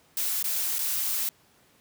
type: noise with dropouts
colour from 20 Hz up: blue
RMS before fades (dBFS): -28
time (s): 0.17-1.29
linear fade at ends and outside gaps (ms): 1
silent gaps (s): 0.427-0.442 / 0.784-0.791
effects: pink hiss -61 dBFS RMS until 1.8 s + high-pass 100 Hz 12 dB/octave